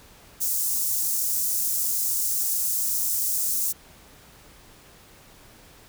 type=high-pass noise; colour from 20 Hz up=white; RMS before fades=-25 dBFS; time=0.4-3.73 s; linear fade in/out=20 ms; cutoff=6200 Hz; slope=24 dB/octave; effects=pink hiss -51 dBFS RMS until 5.88 s